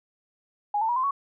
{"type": "tone with pitch steps", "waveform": "sine", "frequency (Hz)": [827, 891.5, 961, 1036, 1116.7], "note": ["G#5", "A5", "B5", "C6", "C#6"], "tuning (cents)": [-8, 22, -48, -17, 12], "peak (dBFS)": -22, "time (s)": [0.74, 1.11], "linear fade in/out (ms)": 5, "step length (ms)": 74, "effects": []}